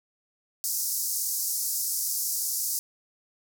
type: band-pass noise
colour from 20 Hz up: white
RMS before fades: -29 dBFS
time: 0.64-2.79 s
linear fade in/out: 0 ms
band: 5000 to 16000 Hz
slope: 48 dB/octave
effects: none